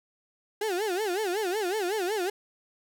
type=tone with vibrato; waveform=35% pulse; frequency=392.8 Hz; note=G4; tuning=4 cents sharp; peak=-25 dBFS; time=0.61-2.3 s; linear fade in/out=5 ms; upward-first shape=sine; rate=5.4 Hz; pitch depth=210 cents each way; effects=none